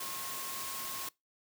sine tone in noise, 1079 Hz, C#6, 47 cents flat, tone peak -45 dBFS, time 0-1.09 s, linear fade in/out 5 ms, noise white, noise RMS -40 dBFS, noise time 0-1.09 s, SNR -8 dB, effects noise-tail reverb RT60 0.2 s tail -23 dB re dry + high-pass 100 Hz 12 dB/octave

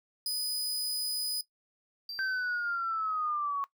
sawtooth tone, 4983 Hz, D#8, 2 cents sharp, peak -27 dBFS, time 0.26-1.41 s, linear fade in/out 2 ms
triangle tone with exponential decay, 4700 Hz, D8, 1 cent sharp, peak -35 dBFS, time 2.09-3.29 s, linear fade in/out 2 ms, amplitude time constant 260 ms
sine linear sweep, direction down, 1562 to 1108.7 Hz, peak -29 dBFS, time 2.19-3.64 s, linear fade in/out 0 ms
effects noise-tail reverb RT60 0.1 s tail -18 dB re dry

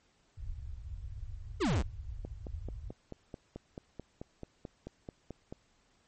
pink low-pass noise, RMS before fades -42 dBFS, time 0.37-2.93 s, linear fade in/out 10 ms, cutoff 110 Hz, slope 48 dB/octave
square exponential sweep, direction down, 466.2 to 51.91 Hz, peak -28 dBFS, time 1.6-1.83 s, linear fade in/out 20 ms
click train, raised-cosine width 2 ms, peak -28 dBFS, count 16, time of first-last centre 2.25-5.525 s, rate 4.58 Hz
effects pink hiss -70 dBFS RMS until 6.07 s + MP3 32 kbps

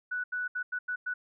sine tone bursts at uneven times, 1480 Hz, F#6, in tune, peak -30 dBFS, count 6, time 0.11-0.24 / 0.32-0.48 / 0.55-0.63 / 0.72-0.79 / 0.88-0.96 / 1.06-1.14 s, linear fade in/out 10 ms, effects none

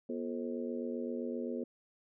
harmonic tone with a mistuned harmonic, 87.7 Hz, F2, 8 cents sharp, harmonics 3 / 4 / 5 / 6 / 7, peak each -38 / -42 / -41 / -43 / -54 dBFS, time 0.09-1.64 s, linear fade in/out 5 ms, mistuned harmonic 3, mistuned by -140 cents, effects none

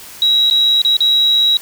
sine tone with dropouts, 3861 Hz, B7, 40 cents flat, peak -9 dBFS, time 0.22-1.57 s, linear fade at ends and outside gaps 1 ms, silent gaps 0.5-0.51 / 0.818-0.849 / 0.968-1.005 s, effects white hiss -35 dBFS RMS until 1.61 s

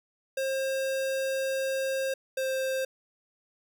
square tone pair in turn, 534 / 527.3 Hz, C5 / C5, +35 / +13 cents, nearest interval unison, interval 22 cents, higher first, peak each -28 dBFS, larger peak neither, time 0.37-2.14 / 2.37-2.85 s, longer first, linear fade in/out 5 ms, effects none

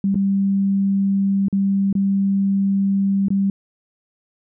sine tone with dropouts, 196.4 Hz, G3, 4 cents sharp, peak -15 dBFS, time 0.04-3.5 s, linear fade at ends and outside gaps 2 ms, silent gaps 0.145-0.155 / 1.484-1.527 / 1.928-1.952 / 3.284-3.304 s, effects none

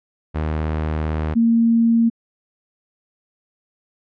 sawtooth / sine tone pair in turn, 77.78 / 230.3 Hz, D#2 / A#3, 0 / -21 cents, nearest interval octave + perfect fifth, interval 1879 cents, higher second, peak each -16 / -12 dBFS, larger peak second, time 0.34-1.35 / 1.35-2.1 s, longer first, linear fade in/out 20 ms, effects low-pass 2000 Hz 12 dB/octave

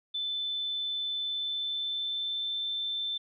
sine tone with pitch glide, 3520 to 3547 Hz, A7 to A7, 0 to +13 cents, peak -30 dBFS, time 0.14-3.18 s, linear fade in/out 10 ms, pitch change +13 cents, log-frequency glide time 1.22-2.63 s, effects none

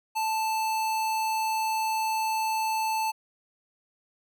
square tone, 880 Hz, A5, in tune, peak -26 dBFS, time 0.15-3.12 s, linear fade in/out 20 ms, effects none

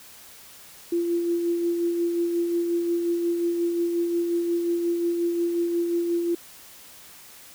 sine tone with tremolo, 342.8 Hz, F4, 32 cents flat, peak -20 dBFS, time 0.92-6.35 s, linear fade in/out 5 ms, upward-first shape sine, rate 5.6 Hz, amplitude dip 35%, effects white hiss -47 dBFS RMS until 7.54 s

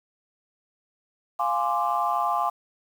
sine chord, D half-diminished seventh, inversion first, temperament equal, 698.5 / 830.6 / 1046.5 / 1174.7 Hz, F5 / Ab5 / C6 / D6, 0 / 0 / 0 / 0 cents, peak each -27 dBFS, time 1.39-2.5 s, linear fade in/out 10 ms, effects tanh soft clip ceiling -12 dBFS + 8-bit

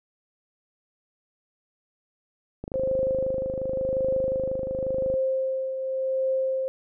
click train, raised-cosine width 2 ms, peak -21 dBFS, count 65, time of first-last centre 2.64-5.14 s, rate 25.6 Hz
sine tone with tremolo, 527 Hz, C5, 12 cents sharp, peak -21 dBFS, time 2.74-6.68 s, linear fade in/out 0 ms, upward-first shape triangle, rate 0.91 Hz, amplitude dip 55%
effects none

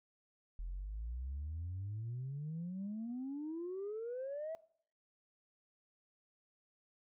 sine exponential sweep, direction up, 41.02 to 659.3 Hz, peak -38 dBFS, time 0.59-4.55 s, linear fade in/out 0 ms, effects noise-tail reverb RT60 0.6 s tail -21 dB re dry + tanh soft clip ceiling -36 dBFS

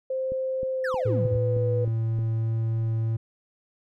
sine tone with pitch glide, 523.3 to 491.1 Hz, C5 to B4, 0 to -10 cents, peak -25 dBFS, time 0.1-1.85 s, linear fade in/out 5 ms, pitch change -110 cents, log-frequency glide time 0.71-1.72 s
click train, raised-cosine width 3 ms, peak -25 dBFS, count 7, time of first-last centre 0.32-2.189 s, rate 3.21 Hz
triangle exponential sweep, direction down, 1864.7 to 69 Hz, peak -27 dBFS, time 0.84-1.37 s, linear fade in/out 5 ms
triangle tone, 112.7 Hz, A2, 42 cents sharp, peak -21 dBFS, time 1.05-3.17 s, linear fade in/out 10 ms
effects none

